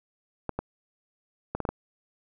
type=clicks; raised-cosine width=1 ms; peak=-15 dBFS; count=6; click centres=0.493 / 0.59 / 1.55 / 1.603 / 1.652 / 1.69 s; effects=none